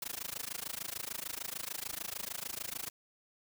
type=noise with amplitude modulation; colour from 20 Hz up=white; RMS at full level=-37 dBFS; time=0.02-2.9 s; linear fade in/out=2 ms; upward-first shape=sine; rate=26.7 Hz; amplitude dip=100%; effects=none